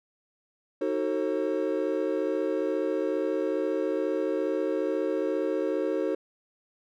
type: chord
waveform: triangle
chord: D# diminished seventh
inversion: none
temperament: just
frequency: 311.1 / 373.4 / 448 / 537.6 Hz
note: D#4 / F#4 / A4 / C5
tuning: 0 / +16 / +31 / +47 cents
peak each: -29 dBFS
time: 0.81-6.15 s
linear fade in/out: 5 ms
effects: none